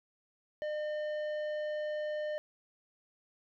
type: tone with tanh clipping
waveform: sine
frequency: 605 Hz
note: D#5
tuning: 49 cents flat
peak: -35 dBFS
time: 0.62-2.38 s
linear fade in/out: 0 ms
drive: 10 dB
effects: none